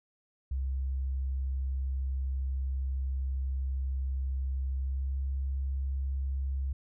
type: tone with pitch glide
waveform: sine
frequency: 66.3 to 67.42 Hz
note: C2 to C#2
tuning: +23 to -48 cents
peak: -29 dBFS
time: 0.51-6.73 s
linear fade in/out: 5 ms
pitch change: +29 cents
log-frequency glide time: 4.77-5.19 s
effects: none